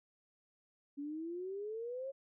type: exponential sweep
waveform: sine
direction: up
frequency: 279.8 to 551 Hz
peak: -39 dBFS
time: 0.97-2.12 s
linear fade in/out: 20 ms
effects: none